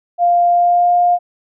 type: tone with pitch glide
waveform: sine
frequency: 698.5 to 706.2 Hz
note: F5 to F5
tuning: 0 to +19 cents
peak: -9 dBFS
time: 0.18-1.19 s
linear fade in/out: 50 ms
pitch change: +19 cents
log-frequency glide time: 0.48-0.93 s
effects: none